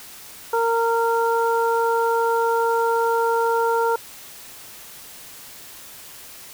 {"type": "harmonic tone", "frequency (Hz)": 461.2, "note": "A#4", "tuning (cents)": -19, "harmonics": [1, 2, 3], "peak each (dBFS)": [-20, -21, -26], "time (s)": [0.53, 3.96], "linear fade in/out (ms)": 5, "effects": ["white hiss -41 dBFS RMS until 6.53 s"]}